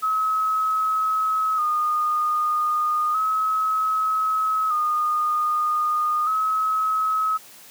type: tone with vibrato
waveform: sine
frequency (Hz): 1254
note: D#6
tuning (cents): +13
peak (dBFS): -19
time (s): 0.02-7.38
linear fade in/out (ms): 20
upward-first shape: square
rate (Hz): 0.32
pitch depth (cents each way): 39
effects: white hiss -46 dBFS RMS until 7.7 s + high-pass 150 Hz 12 dB/octave